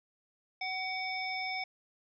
harmonic tone with a mistuned harmonic, 752 Hz, F#5, 28 cents sharp, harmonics 1 / 3 / 5 / 7, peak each -38 / -36 / -46 / -42 dBFS, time 0.61-1.64 s, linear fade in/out 5 ms, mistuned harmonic 5, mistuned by -77 cents, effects none

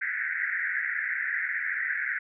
white band-pass noise, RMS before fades -30 dBFS, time 0.01-2.19 s, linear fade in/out 10 ms, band 1500 to 2100 Hz, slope 96 dB/octave, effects none

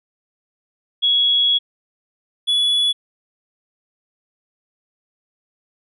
sine / triangle tone pair in turn, 3345 / 3407 Hz, G#7 / G#7, +12 / +44 cents, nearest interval unison, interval 32 cents, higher second, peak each -13 dBFS, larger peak neither, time 1.02-1.59 / 2.47-2.93 s, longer first, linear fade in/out 20 ms, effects resampled to 32000 Hz

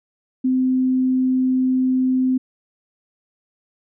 sine tone, 257.7 Hz, C4, 26 cents flat, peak -15 dBFS, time 0.44-2.38 s, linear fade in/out 10 ms, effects none

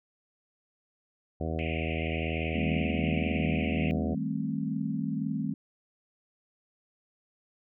harmonic tone, 80.5 Hz, E2, 41 cents flat, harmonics 1 / 2 / 3 / 4 / 5 / 6 / 7 / 8 / 9, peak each -33 / -36 / -38 / -39 / -40 / -41 / -41 / -42 / -43 dBFS, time 1.4-4.15 s, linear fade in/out 10 ms
white band-pass noise, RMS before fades -39 dBFS, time 1.59-3.91 s, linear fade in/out 0 ms, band 2100 to 2800 Hz, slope 96 dB/octave
sine chord, A half-diminished seventh, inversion second, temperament just, 158.4 / 198 / 220 / 264 Hz, Eb3 / G3 / A3 / C4, +31 / +18 / 0 / +16 cents, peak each -34 dBFS, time 2.54-5.54 s, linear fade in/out 5 ms
effects none

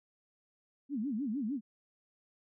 sine tone with vibrato, 246.9 Hz, B3, in tune, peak -32 dBFS, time 0.89-1.61 s, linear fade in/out 50 ms, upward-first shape sine, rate 6.6 Hz, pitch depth 300 cents each way, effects none

